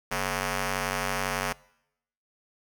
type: ring-modulated tone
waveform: 5% pulse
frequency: 190 Hz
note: F#3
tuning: 46 cents sharp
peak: -13 dBFS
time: 0.11-1.53 s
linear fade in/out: 10 ms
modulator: 334 Hz
effects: noise-tail reverb RT60 0.8 s tail -23 dB re dry